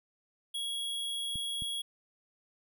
square tone, 3322 Hz, G#7, in tune, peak -34 dBFS, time 0.54-1.82 s, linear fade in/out 10 ms
clicks, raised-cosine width 5 ms, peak -31 dBFS, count 2, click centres 1.357 / 1.622 s
effects none

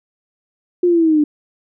sine linear sweep, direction down, 359.5 to 293.3 Hz, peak -10 dBFS, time 0.83-1.24 s, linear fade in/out 5 ms, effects none

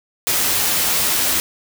white noise with comb filter, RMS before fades -18 dBFS, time 0.27-1.4 s, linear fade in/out 0 ms, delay 12 ms, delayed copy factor +0.55, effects none

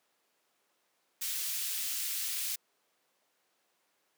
white high-pass noise, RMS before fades -35 dBFS, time 1.21-2.56 s, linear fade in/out 10 ms, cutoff 2500 Hz, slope 12 dB/octave, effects pink hiss -74 dBFS RMS until 4.17 s + high-pass 400 Hz 12 dB/octave

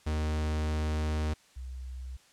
45% pulse / sine tone pair in turn, 77 / 64.1 Hz, D#2 / C2, -17 / -35 cents, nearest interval minor third, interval 318 cents, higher first, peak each -28 / -37 dBFS, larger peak first, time 0.06-1.34 / 1.56-2.17 s, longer first, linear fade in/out 10 ms, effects white hiss -61 dBFS RMS until 2.32 s + low-pass 8000 Hz 12 dB/octave

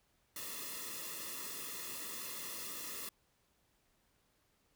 white noise with comb filter, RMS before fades -44 dBFS, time 0.36-3.09 s, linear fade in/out 2 ms, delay 1.3 ms, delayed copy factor -0.95, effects pink hiss -75 dBFS RMS until 4.75 s

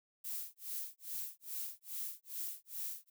violet noise with tremolo, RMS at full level -40 dBFS, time 0.24-3.1 s, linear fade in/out 10 ms, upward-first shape sine, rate 2.4 Hz, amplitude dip 100%, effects none

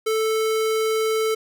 square tone, 440 Hz, A4, in tune, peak -20 dBFS, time 0.06-1.35 s, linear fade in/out 10 ms, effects none

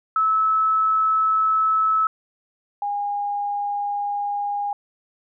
sine tone pair in turn, 1301 / 815.6 Hz, E6 / G#5, -23 / -32 cents, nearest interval minor sixth, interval 809 cents, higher first, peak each -16 / -22 dBFS, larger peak first, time 0.16-2.07 / 2.82-4.73 s, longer neither, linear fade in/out 2 ms, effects none

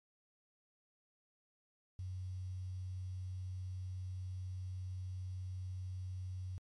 sine tone with quantisation, 92.5 Hz, F#2, in tune, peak -40 dBFS, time 1.99-6.58 s, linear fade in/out 0 ms, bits 11, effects MP3 48 kbps

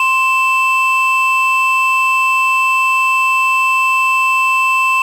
triangle tone pair together, 1046.5 / 2647 Hz, C6 / E7, 0 / +7 cents, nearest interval octave + major third, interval 1607 cents, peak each -11 dBFS, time 0-5.02 s, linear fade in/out 2 ms, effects tanh soft clip ceiling -2 dBFS + 7-bit

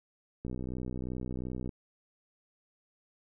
click train, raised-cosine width 3 ms, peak -25 dBFS, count 79, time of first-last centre 0.45-1.692 s, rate 62.8 Hz, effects none

